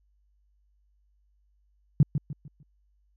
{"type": "tone with echo", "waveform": "sine", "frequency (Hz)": 144, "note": "D3", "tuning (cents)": -34, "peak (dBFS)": -13, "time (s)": [2, 2.03], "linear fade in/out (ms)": 2, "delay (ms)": 150, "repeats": 4, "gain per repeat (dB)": -9, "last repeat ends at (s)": 2.63, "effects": ["added 50 Hz sine -64 dBFS peak until 3.16 s"]}